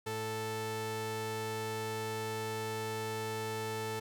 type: tone pair together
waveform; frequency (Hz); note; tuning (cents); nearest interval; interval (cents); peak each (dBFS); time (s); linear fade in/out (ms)
sawtooth; 110 / 440; A2 / A4; 0 / 0; 2 octaves; 2400; -37 / -32; 0.06-4; 10
effects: none